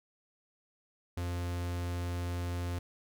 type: tone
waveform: 45% pulse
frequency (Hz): 87.7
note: F2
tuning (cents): +8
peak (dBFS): -33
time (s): 1.17-2.79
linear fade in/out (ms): 5
effects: none